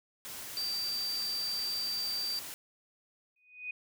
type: noise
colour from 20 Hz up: white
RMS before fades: -43 dBFS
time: 0.25-2.54 s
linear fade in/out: 0 ms
type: tone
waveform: sine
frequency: 4665 Hz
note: D8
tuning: 12 cents flat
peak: -32 dBFS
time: 0.57-2.39 s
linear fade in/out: 0 ms
type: tone with exponential growth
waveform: sine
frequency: 2489 Hz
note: D#7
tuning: in tune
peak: -33 dBFS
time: 3.36-3.71 s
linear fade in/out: 5 ms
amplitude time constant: 74 ms
effects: none